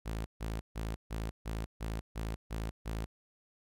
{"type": "tone bursts", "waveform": "sawtooth", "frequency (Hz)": 54.9, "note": "A1", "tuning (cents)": -3, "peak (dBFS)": -31, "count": 9, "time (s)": [0.05, 3.06], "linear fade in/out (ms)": 20, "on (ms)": 210, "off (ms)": 140, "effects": ["AAC 64 kbps"]}